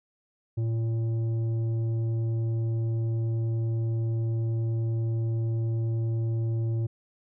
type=tone with tanh clipping; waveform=sine; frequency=113.8 Hz; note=A#2; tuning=41 cents flat; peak=-26 dBFS; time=0.57-6.87 s; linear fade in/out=10 ms; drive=8 dB; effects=none